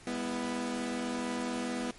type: chord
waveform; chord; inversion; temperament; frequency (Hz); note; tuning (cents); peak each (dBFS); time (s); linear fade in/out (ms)
sawtooth; E major; first; equal with one note detuned; 202.6 / 246.9 / 329.6; G#3 / B3 / E4; -43 / 0 / 0; -36 / -30 / -36; 0.07-1.91; 2
effects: pink hiss -54 dBFS RMS until 1.98 s + MP3 48 kbps